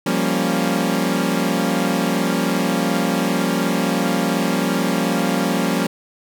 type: chord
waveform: sawtooth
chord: G half-diminished seventh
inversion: third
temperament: equal with one note detuned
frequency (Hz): 174.61 / 197.36 / 233.1 / 277.2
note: F3 / G3 / Bb3 / Db4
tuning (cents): 0 / +12 / 0 / 0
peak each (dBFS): -19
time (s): 0.06-5.87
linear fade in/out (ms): 5
effects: none